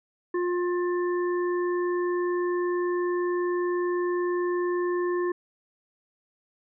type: harmonic tone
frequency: 354.2 Hz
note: F4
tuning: 24 cents sharp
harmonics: 1 / 3 / 5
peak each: -24 / -34 / -38 dBFS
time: 0.34-5.32 s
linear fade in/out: 5 ms
effects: none